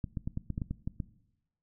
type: clicks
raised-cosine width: 5 ms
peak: -21 dBFS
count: 10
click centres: 0.042 / 0.172 / 0.275 / 0.374 / 0.503 / 0.579 / 0.618 / 0.71 / 0.875 / 1.002 s
effects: noise-tail reverb RT60 0.9 s tail -19 dB re dry